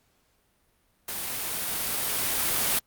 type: noise with level ramp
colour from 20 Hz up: white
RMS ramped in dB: -33 to -24 dBFS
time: 1.08-2.79 s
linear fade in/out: 5 ms
effects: pink hiss -68 dBFS RMS until 2.86 s + Opus 48 kbps